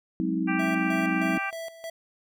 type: chord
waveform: sine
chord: Ab dominant seventh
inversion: third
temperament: equal with one note detuned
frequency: 185 / 207.7 / 261.6 / 318.6 Hz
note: Gb3 / Ab3 / C4 / Eb4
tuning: 0 / 0 / 0 / +41 cents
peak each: -29 / -33 / -30 / -28 dBFS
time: 0.2-1.38 s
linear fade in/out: 0 ms
type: harmonic tone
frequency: 392 Hz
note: G4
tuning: in tune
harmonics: 2 / 3 / 4 / 5 / 6 / 7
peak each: -34 / -35 / -32 / -38 / -33 / -39 dBFS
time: 0.47-1.51 s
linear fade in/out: 20 ms
type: tone with tremolo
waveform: square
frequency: 659.3 Hz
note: E5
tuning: in tune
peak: -34 dBFS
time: 0.59-1.9 s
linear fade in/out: 5 ms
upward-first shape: square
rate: 3.2 Hz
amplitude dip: 75%
effects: none